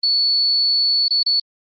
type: tone with dropouts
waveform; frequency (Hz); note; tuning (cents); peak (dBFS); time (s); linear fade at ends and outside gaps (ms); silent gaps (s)
sine; 4435; C#8; 0; -14; 0.03-1.4; 5; 1.083-1.106 / 1.231-1.262
effects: Opus 32 kbps